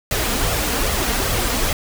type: noise with flanger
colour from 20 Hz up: pink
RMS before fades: -20 dBFS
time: 0.11-1.73 s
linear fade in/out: 2 ms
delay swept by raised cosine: 1.5 to 4.3 ms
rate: 2.5 Hz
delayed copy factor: +0.55
effects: none

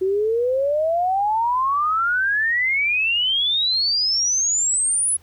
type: exponential sweep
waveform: sine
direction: up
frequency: 370 to 10410 Hz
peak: -17 dBFS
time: 0.01-5.17 s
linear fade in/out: 10 ms
effects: added 83 Hz sine -51 dBFS peak until 5.22 s + pink hiss -57 dBFS RMS until 5.22 s

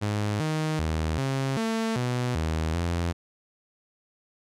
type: tone with pitch steps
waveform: sawtooth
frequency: 104.3 / 155.9 / 79.2 / 134.7 / 224.4 / 123.8 / 79.7 / 85.6 Hz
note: G#2 / D#3 / D#2 / C#3 / A3 / B2 / D#2 / F2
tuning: +8 / +4 / +31 / -49 / +34 / +5 / +42 / -34 cents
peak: -21 dBFS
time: 0.01-3.13 s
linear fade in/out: 20 ms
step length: 390 ms
effects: low-pass 9000 Hz 12 dB/octave

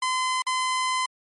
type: tone with dropouts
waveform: sawtooth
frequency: 1026 Hz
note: C6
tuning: 34 cents flat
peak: -19 dBFS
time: 0.02-1.06 s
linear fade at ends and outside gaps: 5 ms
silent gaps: 0.422-0.466 s
effects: MP3 48 kbps

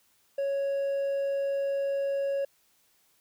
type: tone with hard clipping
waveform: triangle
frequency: 554.4 Hz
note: C#5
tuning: in tune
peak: -27 dBFS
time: 0.38-2.45 s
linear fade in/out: 5 ms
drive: 5 dB
effects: white hiss -67 dBFS RMS until 3.2 s

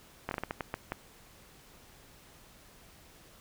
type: slowing click train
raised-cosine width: 0.5 ms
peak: -18 dBFS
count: 9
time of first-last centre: 0.29-0.921 s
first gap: 22 ms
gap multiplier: 1.35
effects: pink hiss -57 dBFS RMS until 3.4 s

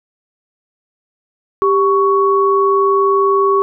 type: tone pair together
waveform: sine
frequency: 394.2 / 1115 Hz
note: G4 / C#6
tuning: +10 / +10 cents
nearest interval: octave + tritone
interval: 1800 cents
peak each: -12 / -13 dBFS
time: 1.62-3.62 s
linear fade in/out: 0 ms
effects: none

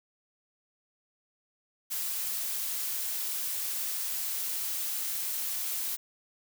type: noise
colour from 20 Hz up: blue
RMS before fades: -33 dBFS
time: 1.9-5.97 s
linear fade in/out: 20 ms
effects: none

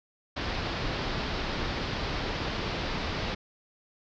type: low-pass noise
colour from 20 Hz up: pink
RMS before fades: -32 dBFS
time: 0.36-3.35 s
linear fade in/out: 10 ms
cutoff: 5100 Hz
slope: 48 dB/octave
effects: none

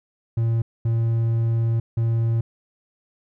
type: tone bursts at uneven times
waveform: triangle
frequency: 114.7 Hz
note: A#2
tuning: 28 cents flat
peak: -16 dBFS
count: 3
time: 0.37-0.62 / 0.85-1.8 / 1.97-2.41 s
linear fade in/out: 5 ms
effects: none

